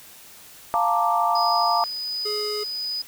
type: chord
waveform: sine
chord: Bb major seventh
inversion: second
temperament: equal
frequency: 698.5 / 880 / 932.3 / 1174.7 Hz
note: F5 / A5 / Bb5 / D6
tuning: 0 / 0 / 0 / 0 cents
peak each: -23 / -24 / -25 / -23 dBFS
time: 0.74-1.84 s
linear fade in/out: 0 ms
type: click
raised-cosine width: 0.2 ms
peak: -31 dBFS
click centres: 0.882 s
type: tone with tremolo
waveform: sine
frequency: 4978 Hz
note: D#8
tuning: in tune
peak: -25 dBFS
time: 1.35-3.02 s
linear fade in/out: 5 ms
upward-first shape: sine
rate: 1.4 Hz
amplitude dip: 30%
type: tone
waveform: square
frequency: 419.7 Hz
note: G#4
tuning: 18 cents sharp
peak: -28 dBFS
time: 2.25-2.64 s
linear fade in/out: 10 ms
effects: white hiss -46 dBFS RMS until 3.07 s